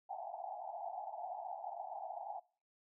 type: band-pass noise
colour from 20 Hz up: white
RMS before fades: -45 dBFS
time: 0.09-2.4 s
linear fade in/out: 10 ms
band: 670 to 850 Hz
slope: 96 dB/octave
effects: noise-tail reverb RT60 0.4 s tail -22 dB re dry